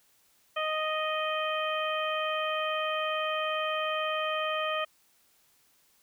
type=harmonic tone; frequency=622.3 Hz; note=D#5; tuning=in tune; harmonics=1 / 2 / 3 / 4 / 5; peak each=-32 / -32 / -38 / -37 / -37 dBFS; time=0.56-4.85 s; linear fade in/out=10 ms; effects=white hiss -66 dBFS RMS until 6.02 s